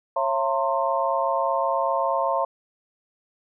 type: tone cluster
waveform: sine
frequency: 546 / 674 / 911 / 1056 Hz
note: C#5 / E5 / A#5 / C6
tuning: -26 / +38 / -40 / +16 cents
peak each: -26 dBFS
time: 0.16-2.45 s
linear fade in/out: 5 ms
effects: none